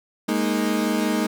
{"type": "chord", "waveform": "35% pulse", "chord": "Ab suspended second", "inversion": "none", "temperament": "equal", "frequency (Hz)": [207.7, 233.1, 311.1], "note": ["Ab3", "Bb3", "Eb4"], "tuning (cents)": [0, 0, 0], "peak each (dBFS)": -23, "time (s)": [0.28, 1.27], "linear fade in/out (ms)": 10, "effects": []}